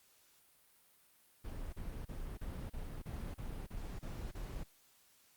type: noise bursts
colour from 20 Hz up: brown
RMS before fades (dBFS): -43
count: 10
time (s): 1.44-4.637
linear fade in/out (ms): 10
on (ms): 290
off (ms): 33
effects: white hiss -68 dBFS RMS until 5.36 s + Opus 48 kbps